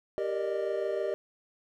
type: chord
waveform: triangle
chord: Eb major seventh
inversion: first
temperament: equal with one note detuned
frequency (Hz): 392 / 466.2 / 587.3 / 613.7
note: G4 / Bb4 / D5 / Eb5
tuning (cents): 0 / 0 / 0 / -24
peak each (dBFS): -31 / -33 / -36 / -31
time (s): 0.18-1.14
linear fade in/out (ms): 0
effects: none